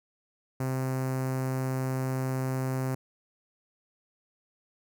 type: tone with notch filter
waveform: sawtooth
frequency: 130.81 Hz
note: C3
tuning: in tune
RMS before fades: -30 dBFS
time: 0.6-2.95 s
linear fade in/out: 5 ms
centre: 3400 Hz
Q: 0.63
effects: none